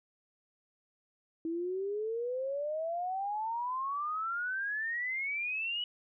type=exponential sweep; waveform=sine; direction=up; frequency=322.3 to 2960 Hz; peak=-32 dBFS; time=1.45-5.84 s; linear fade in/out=2 ms; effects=none